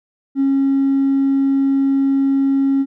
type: tone with hard clipping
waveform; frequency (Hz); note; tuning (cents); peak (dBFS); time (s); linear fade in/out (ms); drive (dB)
sine; 273.1; C#4; -26; -13; 0.35-2.86; 50; 1
effects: none